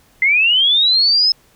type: linear sweep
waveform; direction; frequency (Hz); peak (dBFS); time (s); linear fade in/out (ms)
sine; up; 2040 to 5200; -10; 0.22-1.32; 2
effects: pink hiss -53 dBFS RMS until 1.55 s